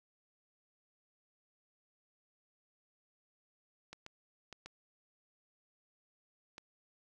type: clicks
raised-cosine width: 0.2 ms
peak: -30 dBFS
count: 5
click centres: 3.93 / 4.064 / 4.527 / 4.66 / 6.581 s
effects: none